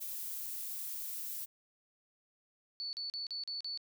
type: noise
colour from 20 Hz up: violet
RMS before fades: -41 dBFS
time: 0-1.46 s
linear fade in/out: 20 ms
type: tone bursts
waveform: sine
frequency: 4462 Hz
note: C#8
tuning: 11 cents sharp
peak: -37 dBFS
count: 6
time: 2.8-3.775 s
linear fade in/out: 0 ms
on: 130 ms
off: 39 ms
effects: none